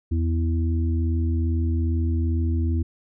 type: harmonic tone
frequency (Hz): 82.41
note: E2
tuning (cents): 0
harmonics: 1 / 3 / 4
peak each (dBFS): -20 / -30 / -32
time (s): 0.11-2.83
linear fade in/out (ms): 10
effects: none